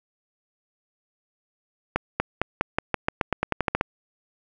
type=accelerating click train; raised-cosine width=0.5 ms; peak=-6 dBFS; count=15; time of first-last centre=1.96-3.811 s; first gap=240 ms; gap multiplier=0.9; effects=none